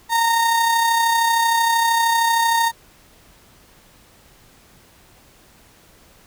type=tone with amplitude modulation; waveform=35% pulse; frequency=922 Hz; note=A#5; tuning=19 cents flat; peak=-12 dBFS; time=0.09-2.72 s; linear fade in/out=50 ms; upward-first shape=sine; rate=33 Hz; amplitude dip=35%; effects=pink hiss -51 dBFS RMS until 6.26 s